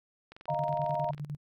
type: click train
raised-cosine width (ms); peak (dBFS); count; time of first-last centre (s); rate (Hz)
0.3; -32; 20; 0.32-1.18; 22.1
type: chord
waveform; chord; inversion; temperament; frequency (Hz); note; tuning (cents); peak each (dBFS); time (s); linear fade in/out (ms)
sine; Eb suspended second; none; equal with one note detuned; 618.3 / 698.5 / 932.3; Eb5 / F5 / Bb5; -11 / 0 / 0; -33; 0.48-1.11; 5
type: tone with tremolo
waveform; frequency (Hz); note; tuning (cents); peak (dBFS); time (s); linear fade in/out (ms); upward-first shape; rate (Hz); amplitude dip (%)
sine; 146.83; D3; 0; -33; 0.49-1.37; 20; square; 9.9; 75
effects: none